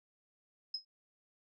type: tone with exponential decay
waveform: sine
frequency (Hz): 5120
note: D#8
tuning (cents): +49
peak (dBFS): -32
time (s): 0.74-0.85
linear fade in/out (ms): 5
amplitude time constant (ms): 23
effects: none